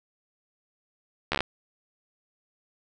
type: slowing click train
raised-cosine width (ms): 0.3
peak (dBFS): -9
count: 7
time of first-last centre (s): 1.32-1.406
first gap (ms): 13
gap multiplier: 1.04
effects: none